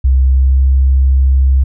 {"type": "tone with pitch glide", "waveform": "sine", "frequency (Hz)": [65.6, 66.67], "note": ["C2", "C2"], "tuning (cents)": [5, 33], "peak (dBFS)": -5, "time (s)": [0.04, 1.64], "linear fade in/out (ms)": 10, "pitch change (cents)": 28, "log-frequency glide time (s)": [0.22, 0.62], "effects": ["tanh soft clip ceiling -2 dBFS"]}